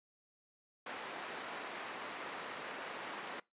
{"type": "band-pass noise", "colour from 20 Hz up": "white", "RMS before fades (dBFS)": -45, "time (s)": [0.86, 3.4], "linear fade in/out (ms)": 5, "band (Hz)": [280, 1800], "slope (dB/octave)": 12, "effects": ["noise-tail reverb RT60 0.2 s tail -22 dB re dry", "resampled to 8000 Hz"]}